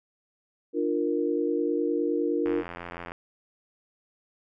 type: chord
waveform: sine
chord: Bb major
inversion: first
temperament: equal with one note detuned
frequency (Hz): 299.5 / 349.2 / 466.2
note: D4 / F4 / Bb4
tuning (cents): +34 / 0 / 0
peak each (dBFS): -28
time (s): 0.73-2.64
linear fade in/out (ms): 50
type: click train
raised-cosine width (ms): 0.5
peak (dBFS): -22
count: 58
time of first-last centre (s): 2.46-3.119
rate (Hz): 86.5
effects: none